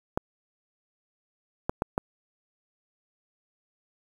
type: clicks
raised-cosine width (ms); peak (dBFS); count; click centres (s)
1; -11; 4; 0.175 / 1.695 / 1.821 / 1.979
effects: 7-bit